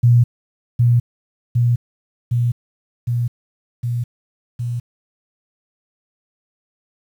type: tone with echo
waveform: sine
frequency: 120 Hz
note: B2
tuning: 49 cents flat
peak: -8 dBFS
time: 0.03-0.24 s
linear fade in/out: 10 ms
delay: 760 ms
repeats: 6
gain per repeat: -2 dB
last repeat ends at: 4.8 s
effects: 8-bit